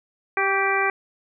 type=harmonic tone with a mistuned harmonic; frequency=392 Hz; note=G4; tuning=in tune; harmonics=1 / 2 / 3 / 4 / 5 / 6; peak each=-26 / -26 / -26 / -26 / -26 / -26 dBFS; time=0.37-0.9 s; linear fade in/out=2 ms; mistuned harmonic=3; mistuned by=-27 cents; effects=none